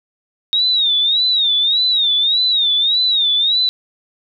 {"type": "tone with vibrato", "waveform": "sine", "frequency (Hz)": 3729, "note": "A#7", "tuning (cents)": 0, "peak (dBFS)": -12, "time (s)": [0.53, 3.69], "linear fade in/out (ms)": 0, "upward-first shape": "sine", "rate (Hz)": 1.7, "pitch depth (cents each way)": 130, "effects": []}